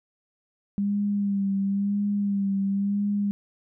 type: tone with vibrato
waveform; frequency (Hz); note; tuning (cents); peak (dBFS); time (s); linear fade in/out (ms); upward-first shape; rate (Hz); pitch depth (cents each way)
sine; 200; G3; +35; -22; 0.78-3.31; 0; sine; 0.97; 36
effects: none